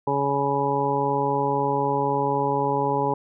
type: harmonic tone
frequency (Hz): 140.3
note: C#3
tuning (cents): +21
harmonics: 1 / 2 / 3 / 4 / 6 / 7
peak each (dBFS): -30 / -30 / -26 / -30 / -25 / -27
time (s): 0.07-3.14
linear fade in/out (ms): 5
effects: none